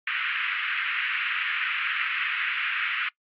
white band-pass noise, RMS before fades -28 dBFS, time 0.07-3.09 s, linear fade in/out 5 ms, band 1300 to 2800 Hz, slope 48 dB/octave, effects noise-tail reverb RT60 0.1 s tail -22 dB re dry + AAC 64 kbps

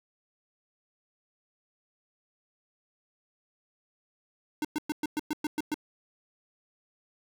square tone bursts, 302.6 Hz, D#4, 48 cents flat, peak -28 dBFS, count 9, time 4.62-5.743 s, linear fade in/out 2 ms, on 27 ms, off 110 ms, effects none

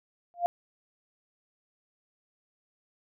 sine tone with exponential growth, 697 Hz, F5, 4 cents flat, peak -18 dBFS, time 0.34-0.46 s, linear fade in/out 0 ms, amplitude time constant 26 ms, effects none

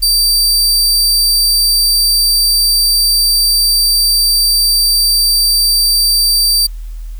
sawtooth tone, 4657 Hz, D8, 15 cents flat, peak -6 dBFS, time 0.02-6.67 s, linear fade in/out 10 ms, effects added 40 Hz sine -22 dBFS peak until 7.19 s + white hiss -48 dBFS RMS until 7.19 s

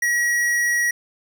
sine tone with hard clipping, 1912 Hz, A#6, 43 cents sharp, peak -19 dBFS, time 0.02-0.91 s, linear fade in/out 5 ms, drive 14 dB, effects none

